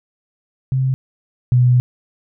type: tone pair in turn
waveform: sine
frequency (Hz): 131.6 / 124.21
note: C3 / B2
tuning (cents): +10 / +10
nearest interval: minor second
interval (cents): 100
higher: first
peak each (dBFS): -14 / -9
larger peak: second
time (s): 0.72-0.94 / 1.52-1.8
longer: second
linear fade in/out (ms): 0
effects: none